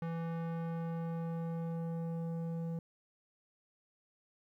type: tone with low-pass filter sweep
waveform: square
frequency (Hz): 166.1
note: E3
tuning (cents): +13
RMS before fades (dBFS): -38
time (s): 0.02-2.79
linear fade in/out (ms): 2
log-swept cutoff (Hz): 1600 to 500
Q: 0.81
effects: 12-bit